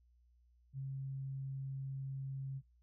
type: tone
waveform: sine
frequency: 135.2 Hz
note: C#3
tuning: 43 cents flat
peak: -39 dBFS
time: 0.73-2.62 s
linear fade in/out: 50 ms
effects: noise-tail reverb RT60 0.2 s tail -21 dB re dry + added 60 Hz sine -66 dBFS peak until 2.82 s